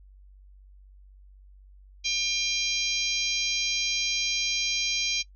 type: harmonic tone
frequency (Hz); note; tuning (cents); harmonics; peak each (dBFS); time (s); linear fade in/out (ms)
800; G5; +35; 3 / 4 / 5 / 6 / 7 / 8; -30 / -31 / -32 / -33 / -33 / -34; 2.04-5.23; 20
effects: noise-tail reverb RT60 0.1 s tail -20 dB re dry + added 48 Hz sine -49 dBFS peak until 5.35 s